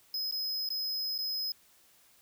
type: tone with dropouts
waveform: square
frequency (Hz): 5080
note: D#8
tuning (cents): +35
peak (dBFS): -32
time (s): 0.14-1.52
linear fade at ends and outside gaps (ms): 2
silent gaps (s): 0.312-0.323 / 0.69-0.703 / 1.18-1.187
effects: white hiss -63 dBFS RMS until 2.21 s